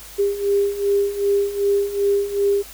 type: beating tone pair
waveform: sine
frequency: 400 / 402.6 Hz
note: G4 / G4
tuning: +35 / +46 cents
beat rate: 2.6 Hz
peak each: -22 / -18 dBFS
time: 0.18-2.63 s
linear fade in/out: 20 ms
effects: added 50 Hz sine -45 dBFS peak until 2.73 s + white hiss -40 dBFS RMS until 2.73 s